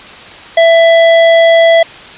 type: tone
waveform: square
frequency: 664 Hz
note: E5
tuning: 12 cents sharp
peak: -4 dBFS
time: 0.57-1.83 s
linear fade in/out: 5 ms
effects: white hiss -31 dBFS RMS until 2.17 s + resampled to 8000 Hz